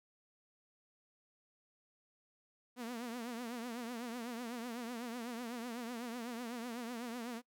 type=tone with vibrato; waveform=sawtooth; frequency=237.5 Hz; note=A#3; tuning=33 cents sharp; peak=-37 dBFS; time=2.76-7.42 s; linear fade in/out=50 ms; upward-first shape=triangle; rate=8 Hz; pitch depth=120 cents each way; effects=noise-tail reverb RT60 0.1 s tail -22 dB re dry